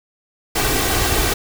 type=noise with comb filter; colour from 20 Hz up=pink; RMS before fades=-18 dBFS; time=0.55-1.34 s; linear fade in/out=10 ms; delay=2.6 ms; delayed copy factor=+0.55; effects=none